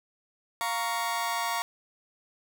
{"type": "chord", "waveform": "sawtooth", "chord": "Bb minor", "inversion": "second", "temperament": "just", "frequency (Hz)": [699.2, 932.3, 1118.8], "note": ["F5", "Bb5", "Db6"], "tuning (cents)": [2, 0, 16], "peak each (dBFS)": [-30, -27, -29], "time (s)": [0.61, 1.62], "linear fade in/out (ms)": 0, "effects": []}